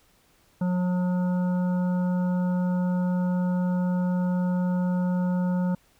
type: harmonic tone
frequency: 180.4 Hz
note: F#3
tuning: 44 cents flat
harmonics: 1 / 3 / 5 / 7 / 8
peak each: -22 / -35 / -38 / -47 / -46 dBFS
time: 0.61-5.75 s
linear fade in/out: 5 ms
effects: pink hiss -62 dBFS RMS until 5.99 s